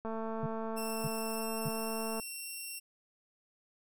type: click train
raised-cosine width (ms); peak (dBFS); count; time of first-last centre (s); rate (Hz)
1; -26; 480; 0.05-2.198; 223
type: tone bursts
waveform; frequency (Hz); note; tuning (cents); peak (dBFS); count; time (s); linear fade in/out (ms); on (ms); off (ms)
sine; 151.5; D#3; -46; -32; 3; 0.43-1.686; 2; 32; 580
type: tone with pitch glide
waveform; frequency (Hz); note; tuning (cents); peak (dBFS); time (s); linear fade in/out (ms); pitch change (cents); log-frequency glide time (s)
5% pulse; 2693 to 2729; E7 to F7; +36 to -41; -32; 0.76-2.8; 20; +23; 1.26-2.51
effects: none